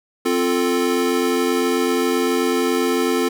square chord, F major, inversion second, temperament equal, 261.6 / 349.2 / 440 Hz, C4 / F4 / A4, 0 / 0 / 0 cents, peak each -22 dBFS, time 0.25-3.29 s, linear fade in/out 10 ms, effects none

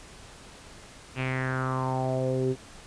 sawtooth tone with low-pass filter sweep, 130.2 Hz, C3, 8 cents flat, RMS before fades -28 dBFS, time 1.15-2.56 s, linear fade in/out 50 ms, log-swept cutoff 2700 to 350 Hz, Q 5.1, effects pink hiss -48 dBFS RMS until 2.86 s + resampled to 22050 Hz

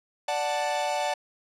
45% pulse chord, D major, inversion none, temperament equal, 587.3 / 740 / 880 Hz, D5 / F#5 / A5, 0 / 0 / 0 cents, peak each -30 dBFS, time 0.28-1.14 s, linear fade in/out 5 ms, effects low-pass 8000 Hz 12 dB/octave

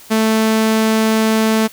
sawtooth tone, 220.3 Hz, A3, 2 cents sharp, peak -8 dBFS, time 0.1-1.68 s, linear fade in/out 20 ms, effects white hiss -41 dBFS RMS until 1.72 s

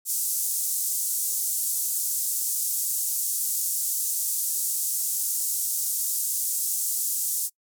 pink band-pass noise, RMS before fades -27 dBFS, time 0.05-7.5 s, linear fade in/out 50 ms, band 7100 to 16000 Hz, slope 24 dB/octave, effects noise-tail reverb RT60 0.1 s tail -24 dB re dry

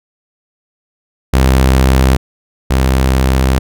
sawtooth tone pair in turn, 65.41 / 65.41 Hz, C2 / C2, 0 / 0 cents, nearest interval unison, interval 0 cents, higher neither, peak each -3 / -5 dBFS, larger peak first, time 1.33-2.17 / 2.7-3.59 s, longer second, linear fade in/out 10 ms, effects none

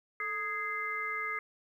harmonic tone with a mistuned harmonic, 415.3 Hz, G#4, in tune, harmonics 1 / 3 / 4 / 5, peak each -47 / -37 / -41 / -35 dBFS, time 0.2-1.39 s, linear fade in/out 2 ms, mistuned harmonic 1, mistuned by +93 cents, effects 11-bit

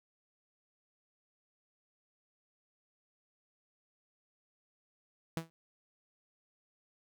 sawtooth tone with exponential decay, 164 Hz, E3, 9 cents flat, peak -27 dBFS, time 5.37-5.5 s, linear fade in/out 0 ms, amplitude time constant 27 ms, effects none

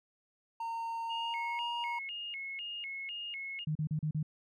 triangle tone with pitch glide, 917 to 946.1 Hz, A#5 to A#5, -29 to +25 cents, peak -33 dBFS, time 0.6-1.99 s, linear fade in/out 5 ms, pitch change +54 cents, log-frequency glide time 1.14-1.61 s
sine tone with vibrato, 2489 Hz, D#7, in tune, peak -38 dBFS, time 1.09-3.65 s, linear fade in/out 20 ms, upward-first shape square, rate 2 Hz, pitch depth 230 cents each way
sine tone bursts, 153.8 Hz, D#3, 20 cents flat, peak -30 dBFS, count 5, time 3.67-4.229 s, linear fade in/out 5 ms, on 83 ms, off 36 ms
effects none

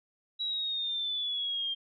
sine exponential sweep, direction down, 3900 to 3185 Hz, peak -30 dBFS, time 0.39-1.75 s, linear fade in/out 20 ms, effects none

